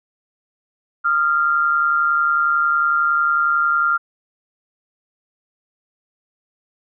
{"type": "tone pair together", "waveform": "sine", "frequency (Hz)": [1233, 1384], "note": ["D#6", "F6"], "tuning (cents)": [-16, -16], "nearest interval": "major second", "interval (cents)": 200, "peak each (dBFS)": [-22, -15], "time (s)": [1.04, 3.98], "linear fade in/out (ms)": 20, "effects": []}